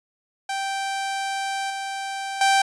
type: tone with level steps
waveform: sawtooth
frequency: 782 Hz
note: G5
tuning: 4 cents flat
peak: -21 / -24 / -12 dBFS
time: 0.49-2.62 s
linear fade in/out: 5 ms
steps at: 1.7 / 2.41 s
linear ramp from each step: 2 ms
effects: resampled to 22050 Hz